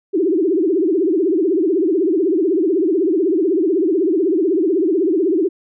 sine tone with vibrato, 351 Hz, F4, 9 cents sharp, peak -13 dBFS, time 0.13-5.49 s, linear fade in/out 20 ms, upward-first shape triangle, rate 16 Hz, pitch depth 300 cents each way, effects none

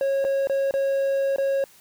triangle tone with dropouts, 547 Hz, C#5, 23 cents flat, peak -18 dBFS, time 0.01-1.64 s, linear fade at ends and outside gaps 1 ms, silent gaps 0.243-0.249 / 0.472-0.497 / 0.71-0.739 / 1.361-1.383 s, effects white hiss -53 dBFS RMS until 1.8 s

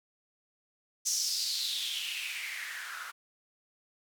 blue noise with band-pass filter sweep, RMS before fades -35 dBFS, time 1.05-3.12 s, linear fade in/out 20 ms, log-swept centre 6200 to 1300 Hz, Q 5.2, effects none

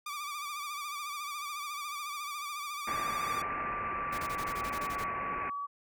sawtooth tone with vibrato, 1174.7 Hz, D6, in tune, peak -33 dBFS, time 0.06-3.42 s, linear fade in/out 5 ms, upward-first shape sine, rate 14 Hz, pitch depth 62 cents each way
white low-pass noise, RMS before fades -40 dBFS, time 2.87-5.5 s, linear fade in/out 5 ms, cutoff 2500 Hz, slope 96 dB/octave
sine tone with pitch glide, 1174.7 to 1139.3 Hz, D6 to C#6, 0 to +47 cents, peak -34 dBFS, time 2.87-5.67 s, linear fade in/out 20 ms, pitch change -53 cents, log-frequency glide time 3.71-4.9 s
pink noise bursts, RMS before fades -42 dBFS, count 11, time 4.12-5.044 s, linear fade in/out 10 ms, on 64 ms, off 22 ms
effects none

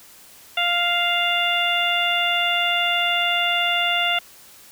harmonic tone, 698.5 Hz, F5, in tune, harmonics 1 / 2 / 3 / 4 / 5, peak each -25 / -26 / -25 / -22 / -26 dBFS, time 0.57-4.19 s, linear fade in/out 5 ms, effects white hiss -47 dBFS RMS until 4.71 s

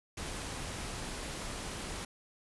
pink noise, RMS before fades -40 dBFS, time 0.17-2.05 s, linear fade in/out 5 ms, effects resampled to 24000 Hz

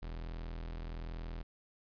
40% pulse tone, 41.2 Hz, E1, in tune, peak -39 dBFS, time 0.02-1.43 s, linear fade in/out 10 ms, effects resampled to 11025 Hz + 13-bit

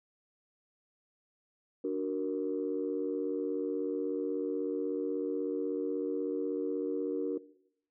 sine chord, D augmented, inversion none, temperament equal, 293.7 / 370 / 466.2 Hz, D4 / F#4 / A#4, 0 / 0 / 0 cents, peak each -34 dBFS, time 1.84-7.38 s, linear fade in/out 5 ms, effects noise-tail reverb RT60 0.7 s tail -18 dB re dry + tanh soft clip ceiling -22 dBFS

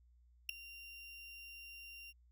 35% pulse tone with ADSR envelope, 2771 Hz, F7, 14 cents flat, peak -28 dBFS, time 0.49-2.13 s, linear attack 4 ms, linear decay 3 ms, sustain -21 dB, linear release 35 ms, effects added 60 Hz sine -64 dBFS peak until 2.31 s

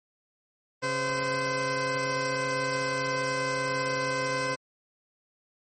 15% pulse tone pair together, 136.14 / 514 Hz, C#3 / C5, -31 / -31 cents, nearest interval octave + major seventh, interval 2300 cents, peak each -28 / -21 dBFS, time 0.82-4.56 s, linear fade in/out 20 ms, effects MP3 32 kbps

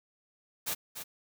white noise with echo, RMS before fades -33 dBFS, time 0.66-0.75 s, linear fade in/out 20 ms, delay 290 ms, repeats 1, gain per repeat -8 dB, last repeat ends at 1.04 s, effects none

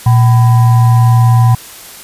sine tone with frequency modulation, 118 Hz, A#2, 22 cents sharp, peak -4 dBFS, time 0.06-1.55 s, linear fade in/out 5 ms, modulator 881 Hz, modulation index 0.36, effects white hiss -32 dBFS RMS until 2.03 s + resampled to 32000 Hz

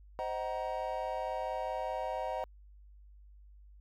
triangle chord, C half-diminished seventh, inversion none, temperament just, 523.3 / 627.9 / 753.5 / 941.9 Hz, C5 / Eb5 / Gb5 / Bb5, 0 / +16 / +31 / +18 cents, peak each -38 / -37 / -37 / -38 dBFS, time 0.19-2.44 s, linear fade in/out 0 ms, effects added 50 Hz sine -53 dBFS peak until 3.8 s

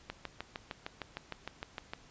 click train, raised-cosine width 0.3 ms, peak -22 dBFS, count 13, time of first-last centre 0.1-1.935 s, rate 6.54 Hz, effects pink hiss -59 dBFS RMS until 2.1 s + resampled to 16000 Hz

